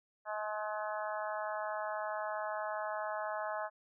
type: harmonic tone with a mistuned harmonic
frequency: 212.3 Hz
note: G#3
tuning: 38 cents sharp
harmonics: 3 / 4 / 5 / 6 / 7 / 8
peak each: -39 / -41 / -43 / -45 / -46 / -47 dBFS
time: 0.25-3.7 s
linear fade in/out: 50 ms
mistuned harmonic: 7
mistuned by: +17 cents
effects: none